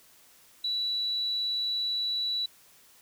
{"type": "tone", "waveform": "sine", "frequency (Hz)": 3939, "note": "B7", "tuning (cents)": -5, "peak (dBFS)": -27, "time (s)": [0.64, 2.46], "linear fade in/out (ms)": 5, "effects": ["white hiss -58 dBFS RMS until 3.01 s"]}